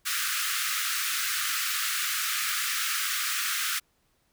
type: high-pass noise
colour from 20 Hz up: pink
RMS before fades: -29 dBFS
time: 0.05-3.8 s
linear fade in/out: 20 ms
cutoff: 1200 Hz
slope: 96 dB/octave
effects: pink hiss -70 dBFS RMS until 4.32 s